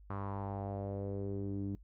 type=tone with low-pass filter sweep; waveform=sawtooth; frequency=99.3 Hz; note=G2; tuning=23 cents sharp; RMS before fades=-39 dBFS; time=0.1-1.75 s; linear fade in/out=0 ms; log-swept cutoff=1200 to 270 Hz; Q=3.5; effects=noise-tail reverb RT60 0.1 s tail -22 dB re dry + added 50 Hz sine -54 dBFS peak until 1.83 s